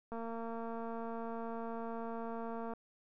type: click train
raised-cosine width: 1 ms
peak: -30 dBFS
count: 600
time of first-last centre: 0.12-2.736 s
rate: 229 Hz
effects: none